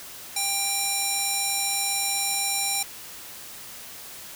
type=tone with band-pass filter; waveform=square; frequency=794 Hz; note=G5; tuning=22 cents sharp; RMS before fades=-26 dBFS; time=0.36-2.83 s; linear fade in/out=5 ms; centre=8700 Hz; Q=1.2; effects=white hiss -41 dBFS RMS until 4.35 s